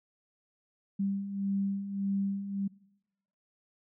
sine beating tone pair, 196 / 197.7 Hz, G3 / G3, 0 / +15 cents, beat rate 1.7 Hz, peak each -37 / -30 dBFS, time 0.99-2.68 s, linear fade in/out 10 ms, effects noise-tail reverb RT60 0.9 s tail -23 dB re dry

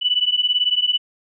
sine beating tone pair, 2960 / 2978 Hz, F#7 / F#7, 0 / +11 cents, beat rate 18 Hz, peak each -19 dBFS, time 0.01-0.98 s, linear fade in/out 20 ms, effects none

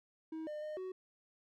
triangle tone with pitch steps, 319 / 603 / 611 / 373.1 Hz, D#4 / D5 / D#5 / F#4, +43 / +46 / -32 / +14 cents, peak -38 dBFS, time 0.32-0.92 s, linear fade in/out 5 ms, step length 150 ms, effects none

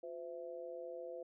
sine tone with amplitude modulation, 511 Hz, C5, 41 cents flat, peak -39 dBFS, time 0.03-1.23 s, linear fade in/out 5 ms, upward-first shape sine, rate 154 Hz, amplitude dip 100%, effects none

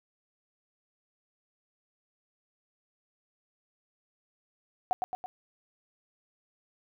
sine tone with echo, 740 Hz, F#5, in tune, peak -23 dBFS, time 4.91-4.93 s, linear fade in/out 0 ms, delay 110 ms, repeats 3, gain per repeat -4 dB, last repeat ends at 5.26 s, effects none

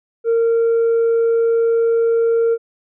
sine tone with tanh clipping, 460.2 Hz, A#4, 22 cents flat, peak -13 dBFS, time 0.24-2.58 s, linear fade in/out 50 ms, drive 1 dB, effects none

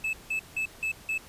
triangle tone bursts, 2612 Hz, E7, 17 cents flat, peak -25 dBFS, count 5, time 0.04-1.18 s, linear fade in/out 5 ms, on 92 ms, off 170 ms, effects pink hiss -50 dBFS RMS until 1.28 s + resampled to 32000 Hz

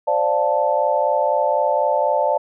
sine chord, D minor seventh, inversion third, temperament equal, 523.3 / 587.3 / 698.5 / 880 Hz, C5 / D5 / F5 / A5, 0 / 0 / 0 / 0 cents, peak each -23 / -19 / -24 / -20 dBFS, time 0.07-2.38 s, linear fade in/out 10 ms, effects none

